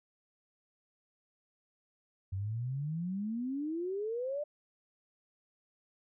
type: exponential sweep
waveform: sine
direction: up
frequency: 92.4 to 605 Hz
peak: -33 dBFS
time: 2.32-4.44 s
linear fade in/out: 10 ms
effects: none